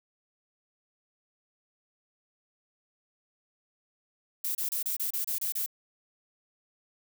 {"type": "noise bursts", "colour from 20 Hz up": "violet", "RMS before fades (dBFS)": -31, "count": 9, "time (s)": [4.44, 5.662], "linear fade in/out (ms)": 5, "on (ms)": 110, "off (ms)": 29, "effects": []}